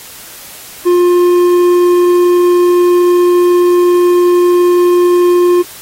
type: tone with hard clipping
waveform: triangle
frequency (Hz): 353.7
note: F4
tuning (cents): +22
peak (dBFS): -7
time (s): 0.85-5.63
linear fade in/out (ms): 20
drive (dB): 9
effects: white hiss -32 dBFS RMS until 5.81 s + AAC 48 kbps